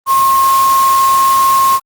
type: tone in noise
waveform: sine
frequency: 1074 Hz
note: C6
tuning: 45 cents sharp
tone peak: -7 dBFS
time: 0.06-1.8 s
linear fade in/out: 50 ms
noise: white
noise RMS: -21 dBFS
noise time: 0.06-1.8 s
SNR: +11 dB
effects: Opus 24 kbps